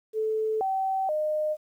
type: tone with pitch steps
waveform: sine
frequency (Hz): 436.7 / 768 / 612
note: A4 / G5 / D#5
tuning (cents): -13 / -36 / -29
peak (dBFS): -24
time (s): 0.13-1.57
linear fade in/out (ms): 50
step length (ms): 480
effects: 10-bit